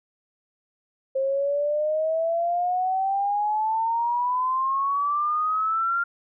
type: exponential sweep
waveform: sine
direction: up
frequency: 530 to 1400 Hz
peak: -21 dBFS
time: 1.15-6.04 s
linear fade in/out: 10 ms
effects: none